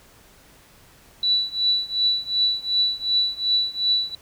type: tone with tremolo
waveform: sine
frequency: 3951 Hz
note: B7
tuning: in tune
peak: -15 dBFS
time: 1.23-4.15 s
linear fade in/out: 2 ms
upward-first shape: triangle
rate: 2.7 Hz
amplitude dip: 95%
effects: pink hiss -52 dBFS RMS until 4.21 s